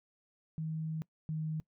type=tone pair in turn; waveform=sine; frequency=158.5 / 156.68 Hz; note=D#3 / D#3; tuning=+32 / +12 cents; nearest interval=unison; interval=20 cents; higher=first; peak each=-34 / -33 dBFS; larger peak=second; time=0.58-1.02 / 1.29-1.6 s; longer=first; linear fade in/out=0 ms; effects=noise-tail reverb RT60 0.1 s tail -22 dB re dry